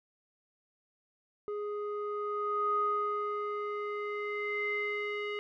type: tone with low-pass filter sweep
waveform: square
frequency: 415.3 Hz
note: G#4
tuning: in tune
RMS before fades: -34 dBFS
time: 1.48-5.39 s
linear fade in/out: 0 ms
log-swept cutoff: 890 to 2500 Hz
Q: 8.1
effects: none